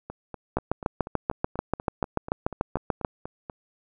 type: two click trains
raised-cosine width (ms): 1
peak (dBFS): -9 / -21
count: 18 / 15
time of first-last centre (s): 0.57-3.048 / 0.1-3.498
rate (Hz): 6.86 / 4.12
effects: none